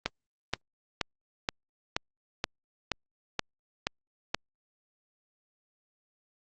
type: click train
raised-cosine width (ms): 0.2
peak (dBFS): -9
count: 10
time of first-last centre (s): 0.06-4.346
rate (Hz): 2.1
effects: low-pass 6000 Hz 12 dB/octave + Opus 32 kbps